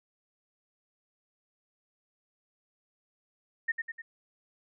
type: tone with echo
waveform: sine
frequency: 1837 Hz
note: A#6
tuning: 26 cents flat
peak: -25 dBFS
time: 3.68-3.72 s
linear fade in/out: 10 ms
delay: 100 ms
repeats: 3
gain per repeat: -5 dB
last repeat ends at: 4.02 s
effects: none